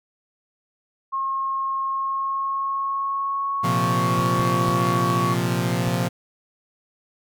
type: tone with pitch glide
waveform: sine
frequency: 1078 to 1121.8 Hz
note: C#6 to C#6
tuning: -49 to +20 cents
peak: -22 dBFS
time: 1.12-5.35 s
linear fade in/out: 20 ms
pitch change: +69 cents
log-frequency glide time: 1.87-4.51 s
type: chord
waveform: sawtooth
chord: Bb suspended second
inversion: none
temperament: equal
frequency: 116.54 / 130.81 / 174.61 Hz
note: Bb2 / C3 / F3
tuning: 0 / 0 / 0 cents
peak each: -21 / -22 / -20 dBFS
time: 3.63-6.09 s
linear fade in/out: 20 ms
type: clicks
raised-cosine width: 5 ms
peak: -23 dBFS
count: 4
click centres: 4.192 / 4.396 / 4.69 / 5.88 s
effects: none